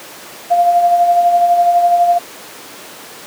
sine tone with tremolo, 698.5 Hz, F5, in tune, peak -6 dBFS, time 0.5-2.19 s, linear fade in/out 20 ms, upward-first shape sine, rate 12 Hz, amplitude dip 45%, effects pink hiss -33 dBFS RMS until 3.26 s + high-pass 300 Hz 12 dB/octave

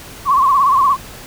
sine tone with vibrato, 1088 Hz, C#6, 33 cents flat, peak -9 dBFS, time 0.25-0.97 s, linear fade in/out 50 ms, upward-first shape sine, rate 17 Hz, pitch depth 97 cents each way, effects pink hiss -35 dBFS RMS until 1.26 s

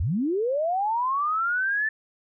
sine linear sweep, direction up, 63 to 1772 Hz, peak -22 dBFS, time 0-1.89 s, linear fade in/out 5 ms, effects none

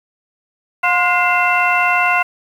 sine tone cluster, 715 / 1047 / 1435 / 2086 / 2698 Hz, F5 / C6 / F6 / C7 / E7, +41 / +1 / +47 / -6 / +40 cents, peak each -18 dBFS, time 0.83-2.23 s, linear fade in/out 10 ms, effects tanh soft clip ceiling -1 dBFS + 7-bit

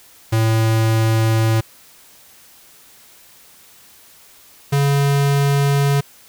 square tone pair in turn, 111.8 / 140.86 Hz, A2 / C#3, +28 / +28 cents, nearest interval major third, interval 400 cents, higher second, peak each -14 dBFS, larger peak neither, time 0.32-1.61 / 4.72-6.01 s, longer neither, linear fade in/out 10 ms, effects white hiss -47 dBFS RMS until 6.28 s

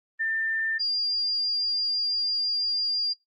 sine tone pair in turn, 1792 / 4802 Hz, A6 / D8, +31 / +38 cents, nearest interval octave + perfect fourth, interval 1707 cents, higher second, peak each -24 / -23 dBFS, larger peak second, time 0.19-0.79 / 0.79-3.14 s, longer second, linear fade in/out 20 ms, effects noise-tail reverb RT60 0.2 s tail -24 dB re dry + Opus 32 kbps

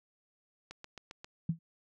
click train, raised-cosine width 0.2 ms, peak -28 dBFS, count 5, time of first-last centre 0.71-1.245 s, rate 7.48 Hz
sine tone with exponential decay, 164.81 Hz, E3, in tune, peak -24 dBFS, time 1.49-1.59 s, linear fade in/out 5 ms, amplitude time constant 21 ms
effects none

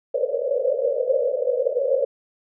white band-pass noise, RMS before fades -22 dBFS, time 0.14-2.05 s, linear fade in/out 5 ms, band 480 to 570 Hz, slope 96 dB/octave, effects none

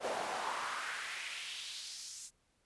brown noise with high-pass filter sweep, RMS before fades -41 dBFS, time 0-2.31 s, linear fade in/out 50 ms, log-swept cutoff 560 to 7200 Hz, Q 2.2, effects pink hiss -75 dBFS RMS until 2.65 s + resampled to 24000 Hz

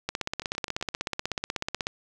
two click trains, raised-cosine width 0.2 ms, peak -11 / -22 dBFS, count 30 / 5, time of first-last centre 0.09-1.869 / 0.42-0.943 s, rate 16.3 / 7.65 Hz, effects none

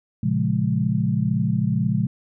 sine chord, Bb minor seventh, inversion none, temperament equal, 116.54 / 138.59 / 174.61 / 207.7 Hz, Bb2 / Db3 / F3 / Ab3, 0 / 0 / 0 / 0 cents, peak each -24 dBFS, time 0.23-2.07 s, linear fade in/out 5 ms, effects none

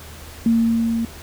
sine tone with level ramp, 229.1 Hz, A#3, 30 cents flat, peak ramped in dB -12 to -19 dBFS, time 0.46-1.05 s, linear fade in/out 2 ms, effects added 78 Hz sine -39 dBFS peak until 1.22 s + pink hiss -40 dBFS RMS until 1.22 s

